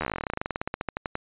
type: slowing click train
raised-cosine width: 0.5 ms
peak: -13 dBFS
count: 29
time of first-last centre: 0.01-1.154 s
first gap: 12 ms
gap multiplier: 1.08
effects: resampled to 8000 Hz